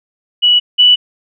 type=tone pair in turn; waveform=sine; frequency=2939 / 2961 Hz; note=F#7 / F#7; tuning=-12 / +1 cents; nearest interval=unison; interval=13 cents; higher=second; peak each=-6 / -4 dBFS; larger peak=second; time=0.42-0.6 / 0.78-0.96 s; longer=neither; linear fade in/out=20 ms; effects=none

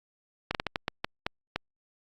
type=slowing click train; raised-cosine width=0.3 ms; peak=-12 dBFS; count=9; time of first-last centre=0.51-1.56 s; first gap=38 ms; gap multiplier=1.34; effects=Opus 48 kbps

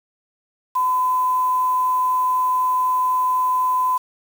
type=tone with quantisation; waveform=sine; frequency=1012 Hz; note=B5; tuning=42 cents sharp; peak=-16 dBFS; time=0.75-3.98 s; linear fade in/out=10 ms; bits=6; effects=none

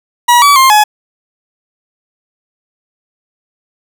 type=tone with pitch steps; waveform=40% pulse; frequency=963 / 1144 / 1058 / 845 Hz; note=B5 / D6 / C6 / G#5; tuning=-44 / -46 / +19 / +30 cents; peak=-3 dBFS; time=0.28-0.84 s; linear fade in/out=10 ms; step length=140 ms; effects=none

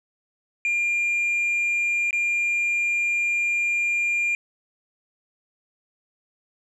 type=tone with dropouts; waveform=sine; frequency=2400 Hz; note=D7; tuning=37 cents sharp; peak=-18 dBFS; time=0.65-4.35 s; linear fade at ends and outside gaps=1 ms; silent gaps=2.108-2.129 s; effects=tanh soft clip ceiling -19 dBFS

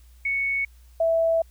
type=tone pair in turn; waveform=sine; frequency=2217 / 658 Hz; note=C#7 / E5; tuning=0 / -3 cents; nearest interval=octave + major sixth; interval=2103 cents; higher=first; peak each=-22 / -18 dBFS; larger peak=second; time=0.25-0.65 / 1-1.42 s; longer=second; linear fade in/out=5 ms; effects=added 60 Hz sine -48 dBFS peak until 1.5 s + white hiss -62 dBFS RMS until 1.5 s

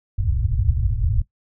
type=low-pass noise; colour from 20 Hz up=white; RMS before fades=-20 dBFS; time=0.18-1.22 s; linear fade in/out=5 ms; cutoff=110 Hz; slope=48 dB/octave; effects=noise-tail reverb RT60 0.1 s tail -17 dB re dry

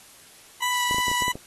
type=tone with vibrato; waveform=20% pulse; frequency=986 Hz; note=B5; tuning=3 cents flat; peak=-18 dBFS; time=0.62-1.32 s; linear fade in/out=5 ms; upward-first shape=sine; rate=3.3 Hz; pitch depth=9 cents each way
type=high-pass noise; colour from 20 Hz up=pink; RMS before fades=-35 dBFS; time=0.72-1.23 s; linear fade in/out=10 ms; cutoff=4500 Hz; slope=48 dB/octave
type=clicks; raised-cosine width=2 ms; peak=-22 dBFS; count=8; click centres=0.911 / 0.945 / 0.984 / 1.082 / 1.115 / 1.222 / 1.281 / 1.355 s
effects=white hiss -50 dBFS RMS until 1.46 s + AAC 32 kbps

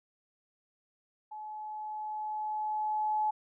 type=tone with level ramp; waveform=sine; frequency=855 Hz; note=A5; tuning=50 cents flat; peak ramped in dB=-40 to -26 dBFS; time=1.31-3.31 s; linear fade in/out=10 ms; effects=none

